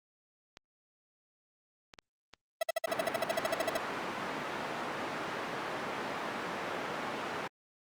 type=clicks; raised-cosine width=0.2 ms; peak=-30 dBFS; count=6; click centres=0.571 / 1.938 / 1.988 / 2.337 / 3.085 / 3.346 s
type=tone bursts; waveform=45% pulse; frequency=656 Hz; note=E5; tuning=9 cents flat; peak=-27 dBFS; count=16; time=2.61-3.771 s; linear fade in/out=5 ms; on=21 ms; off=55 ms
type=band-pass noise; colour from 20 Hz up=white; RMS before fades=-38 dBFS; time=2.87-7.48 s; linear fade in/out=10 ms; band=180 to 1400 Hz; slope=12 dB/octave
effects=Opus 48 kbps